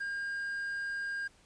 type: tone with quantisation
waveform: triangle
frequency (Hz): 1610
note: G6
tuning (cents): +46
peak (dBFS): -32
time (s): 0-1.28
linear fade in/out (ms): 10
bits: 10
effects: pink hiss -63 dBFS RMS until 1.45 s + resampled to 22050 Hz